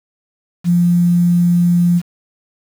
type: tone with quantisation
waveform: sine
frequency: 174.3 Hz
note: F3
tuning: 3 cents flat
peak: -9 dBFS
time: 0.64-2.02 s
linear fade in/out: 50 ms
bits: 6
effects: none